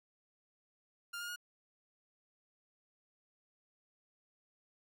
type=tone with pitch steps; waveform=sawtooth; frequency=1400 / 1419.5 / 1439.4 Hz; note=F6 / F6 / F#6; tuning=+4 / +28 / -48 cents; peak=-37 dBFS; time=1.13-1.361 s; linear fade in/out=10 ms; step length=77 ms; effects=none